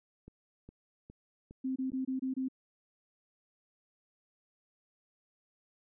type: click train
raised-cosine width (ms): 3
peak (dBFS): -37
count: 5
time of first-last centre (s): 0.28-1.919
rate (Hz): 2.44
type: tone bursts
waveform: sine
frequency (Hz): 261.6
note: C4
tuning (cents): 0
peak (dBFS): -31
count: 6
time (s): 1.64-2.485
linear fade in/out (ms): 10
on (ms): 120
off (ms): 25
effects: none